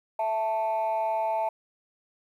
sine tone pair together, 660 / 881.7 Hz, E5 / A5, +2 / +3 cents, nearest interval perfect fourth, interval 501 cents, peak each -26 / -25 dBFS, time 0.19-1.49 s, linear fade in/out 5 ms, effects tanh soft clip ceiling -21 dBFS + 10-bit

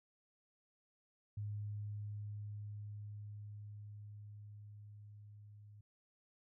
sine tone with level ramp, 104 Hz, G#2, 3 cents sharp, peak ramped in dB -39 to -55 dBFS, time 1.37-5.81 s, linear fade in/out 5 ms, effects none

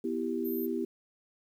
sine chord, E minor, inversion second, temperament equal, 246.9 / 329.6 / 392 Hz, B3 / E4 / G4, 0 / 0 / 0 cents, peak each -34 dBFS, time 0.04-0.85 s, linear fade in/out 5 ms
sine tone, 13650 Hz, G#9, 46 cents sharp, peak -40 dBFS, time 0.44-0.67 s, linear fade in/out 20 ms
effects 10-bit

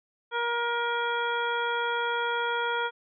harmonic tone, 473.1 Hz, A#4, 26 cents sharp, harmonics 1 / 2 / 3 / 4 / 5 / 7, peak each -32 / -30 / -30 / -40 / -41 / -37 dBFS, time 0.31-2.91 s, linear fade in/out 50 ms, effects none

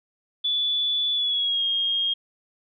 sine tone with pitch glide, 3456 to 3243 Hz, A7 to G#7, -32 to -42 cents, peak -21 dBFS, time 0.44-2.14 s, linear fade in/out 10 ms, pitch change -110 cents, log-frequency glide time 1.13-1.64 s, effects none

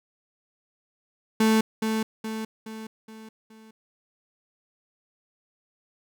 35% pulse tone with echo, 220 Hz, A3, in tune, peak -16 dBFS, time 1.4-1.61 s, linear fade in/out 5 ms, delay 420 ms, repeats 5, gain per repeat -6 dB, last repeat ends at 3.71 s, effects none

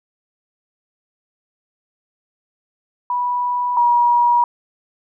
sine tone pair in turn, 980 / 959.3 Hz, B5 / A#5, -14 / +49 cents, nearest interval unison, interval 37 cents, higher first, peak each -17 / -11 dBFS, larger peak second, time 3.1-3.77 / 3.77-4.44 s, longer neither, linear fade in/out 2 ms, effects none

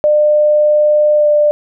sine tone with pitch glide, 600 to 594.8 Hz, D5 to D5, +37 to +22 cents, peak -7 dBFS, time 0.04-1.51 s, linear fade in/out 0 ms, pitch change -15 cents, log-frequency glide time 1.15-1.27 s, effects none

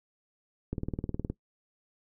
click train, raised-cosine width 3 ms, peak -19 dBFS, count 12, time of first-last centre 0.73-1.3 s, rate 19.3 Hz, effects noise-tail reverb RT60 0.1 s tail -18 dB re dry

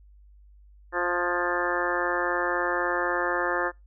harmonic tone with a mistuned harmonic, 176 Hz, F3, 14 cents sharp, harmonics 2 / 3 / 4 / 5 / 6 / 7 / 8 / 9 / 10, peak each -31 / -31 / -35 / -34 / -33 / -33 / -35 / -33 / -31 dBFS, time 0.92-3.72 s, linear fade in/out 50 ms, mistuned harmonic 9, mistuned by +18 cents, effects noise-tail reverb RT60 0.2 s tail -24 dB re dry + added 50 Hz sine -50 dBFS peak until 3.86 s

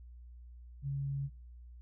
sine tone, 138.59 Hz, C#3, in tune, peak -33 dBFS, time 0.82-1.3 s, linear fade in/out 50 ms, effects noise-tail reverb RT60 0.4 s tail -24 dB re dry + added 60 Hz sine -49 dBFS peak until 1.81 s

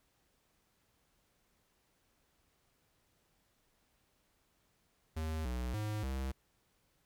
square tone with pitch steps, 79.2 / 61.6 / 106.4 / 66.2 Hz, D#2 / B1 / G#2 / C2, +31 / -4 / +42 / +21 cents, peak -36 dBFS, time 5.16-6.32 s, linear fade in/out 10 ms, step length 290 ms, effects pink hiss -75 dBFS RMS until 7.05 s

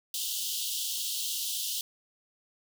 pink high-pass noise, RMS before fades -33 dBFS, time 0.14-1.81 s, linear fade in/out 2 ms, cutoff 2900 Hz, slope 96 dB/octave, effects none

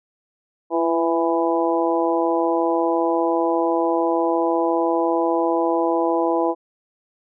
harmonic tone with a mistuned harmonic, 165.7 Hz, E3, 9 cents sharp, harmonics 2 / 3 / 4 / 5 / 6, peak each -21 / -23 / -24 / -25 / -26 dBFS, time 0.7-6.55 s, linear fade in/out 50 ms, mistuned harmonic 2, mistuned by +27 cents, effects none

